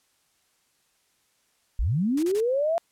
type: linear sweep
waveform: sine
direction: up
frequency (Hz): 36.71 to 689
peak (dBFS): -21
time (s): 1.79-2.78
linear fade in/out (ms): 0
type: noise bursts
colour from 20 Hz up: white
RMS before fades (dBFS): -39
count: 3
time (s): 2.17-2.406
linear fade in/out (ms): 5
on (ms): 60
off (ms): 28
effects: white hiss -68 dBFS RMS until 2.91 s + low-pass 11000 Hz 12 dB/octave